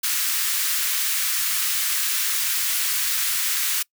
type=high-pass noise; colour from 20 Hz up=white; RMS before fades=-23 dBFS; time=0.03-3.83 s; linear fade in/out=10 ms; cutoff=1300 Hz; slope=24 dB/octave; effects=noise-tail reverb RT60 0.1 s tail -24 dB re dry